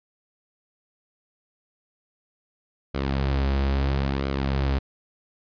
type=tone with flanger; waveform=sawtooth; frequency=68.1 Hz; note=C#2; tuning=30 cents flat; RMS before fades=-24 dBFS; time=2.94-4.79 s; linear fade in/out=10 ms; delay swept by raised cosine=1.1 to 7 ms; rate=0.75 Hz; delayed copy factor=-0.5; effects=resampled to 11025 Hz